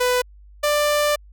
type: tone pair in turn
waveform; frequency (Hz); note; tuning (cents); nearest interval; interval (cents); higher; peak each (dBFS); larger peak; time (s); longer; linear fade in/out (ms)
sawtooth; 497.2 / 591.3; B4 / D5; +12 / +12; minor third; 300; second; -13; neither; 0-0.22 / 0.63-1.16; second; 10
effects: added 50 Hz sine -43 dBFS peak until 1.32 s